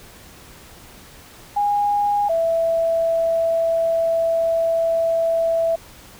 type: tone pair in turn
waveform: sine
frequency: 820 / 661.3 Hz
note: G#5 / E5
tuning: -22 / +5 cents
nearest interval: major third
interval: 373 cents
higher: first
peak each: -16 / -16 dBFS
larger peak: neither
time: 1.56-2.29 / 2.29-5.76 s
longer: second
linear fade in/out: 10 ms
effects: pink hiss -44 dBFS RMS until 6.19 s